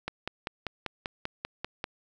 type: click train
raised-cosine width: 0.3 ms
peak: -16 dBFS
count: 10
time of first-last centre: 0.08-1.841 s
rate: 5.11 Hz
effects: none